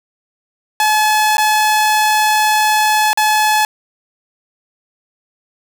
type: tone with dropouts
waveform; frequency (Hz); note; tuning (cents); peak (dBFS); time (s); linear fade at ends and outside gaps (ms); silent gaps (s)
sawtooth; 856; A5; -48; -7; 0.8-3.65; 1; 1.37-1.381 / 3.131-3.174
effects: none